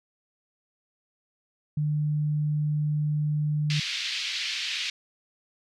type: tone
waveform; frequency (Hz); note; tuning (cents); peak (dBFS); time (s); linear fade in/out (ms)
sine; 150; D3; +37; -23; 1.77-3.8; 5
type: band-pass noise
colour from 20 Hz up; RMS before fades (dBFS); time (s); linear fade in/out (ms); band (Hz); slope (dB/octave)
pink; -31; 3.7-4.9; 2; 2300 to 4900; 24
effects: none